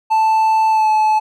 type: tone with pitch glide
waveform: triangle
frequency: 880 to 863.4 Hz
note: A5 to A5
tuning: 0 to -33 cents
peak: -9 dBFS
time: 0.1-1.2 s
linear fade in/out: 20 ms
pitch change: -33 cents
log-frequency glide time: 0.7-0.89 s
effects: none